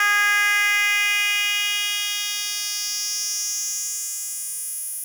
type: tone with high-pass filter sweep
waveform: 10% pulse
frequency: 410.9 Hz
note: G#4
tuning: 18 cents flat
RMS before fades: -23 dBFS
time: 0-5.04 s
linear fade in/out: 2 ms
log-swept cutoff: 1500 to 11000 Hz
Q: 2.8
effects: none